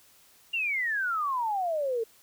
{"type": "exponential sweep", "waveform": "sine", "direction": "down", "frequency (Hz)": [2836, 440], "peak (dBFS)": -26, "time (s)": [0.53, 2.04], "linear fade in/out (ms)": 10, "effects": ["white hiss -59 dBFS RMS until 2.22 s"]}